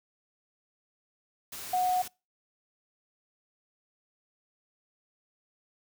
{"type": "tone in noise", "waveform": "sine", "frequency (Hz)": 732, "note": "F#5", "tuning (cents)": -19, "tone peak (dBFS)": -24, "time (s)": [1.73, 2.02], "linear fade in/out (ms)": 5, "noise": "white", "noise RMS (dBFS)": -41, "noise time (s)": [1.52, 2.08], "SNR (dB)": 14, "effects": ["noise-tail reverb RT60 0.3 s tail -26 dB re dry"]}